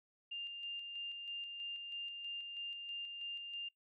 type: tone with tremolo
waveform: sine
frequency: 2800 Hz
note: F7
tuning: 4 cents sharp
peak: -40 dBFS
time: 0.31-3.69 s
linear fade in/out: 10 ms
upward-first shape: square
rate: 3.1 Hz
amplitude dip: 35%
effects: noise-tail reverb RT60 0.1 s tail -21 dB re dry